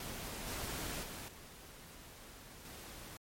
pink noise with level steps, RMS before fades -44 / -41 / -46 / -54 / -50 dBFS, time 0-3.17 s, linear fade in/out 2 ms, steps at 0.47 / 1.03 / 1.28 / 2.65 s, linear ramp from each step 2 ms, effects MP3 64 kbps

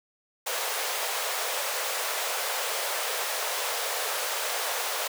pink high-pass noise, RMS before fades -30 dBFS, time 0.46-5.08 s, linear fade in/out 10 ms, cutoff 460 Hz, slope 48 dB/octave, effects none

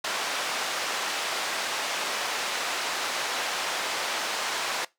pink band-pass noise, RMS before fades -30 dBFS, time 0.04-4.85 s, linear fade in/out 5 ms, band 700 to 6400 Hz, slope 12 dB/octave, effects noise-tail reverb RT60 0.2 s tail -21 dB re dry

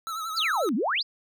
square tone with vibrato, 1301 Hz, E6, 23 cents flat, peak -31 dBFS, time 0.07-0.69 s, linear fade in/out 0 ms, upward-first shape triangle, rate 11 Hz, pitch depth 75 cents each way
sine exponential two-way sweep, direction down then up, 5274 to 196 to 5274 Hz, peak -23 dBFS, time 0.36-1.03 s, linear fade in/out 20 ms, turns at 0.75 s
effects none

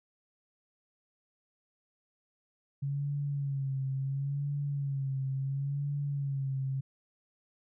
sine tone with vibrato, 138.59 Hz, C#3, in tune, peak -30 dBFS, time 2.82-6.81 s, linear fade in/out 10 ms, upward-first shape sine, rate 0.72 Hz, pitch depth 59 cents each way, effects none

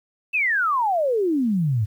sine exponential sweep, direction down, 2700 to 99.2 Hz, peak -18 dBFS, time 0.33-1.86 s, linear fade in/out 20 ms, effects 9-bit

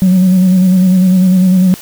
sine tone with vibrato, 185 Hz, F#3, in tune, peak -3 dBFS, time 0.02-1.74 s, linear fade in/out 0 ms, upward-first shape square, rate 10 Hz, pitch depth 32 cents each way, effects tanh soft clip ceiling -3 dBFS + white hiss -32 dBFS RMS until 1.81 s

